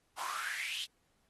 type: noise with high-pass filter sweep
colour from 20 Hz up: pink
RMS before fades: -39 dBFS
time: 0.17-0.86 s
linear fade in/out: 20 ms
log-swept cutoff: 870 to 3500 Hz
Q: 7.6
effects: pink hiss -75 dBFS RMS until 1.29 s + AAC 32 kbps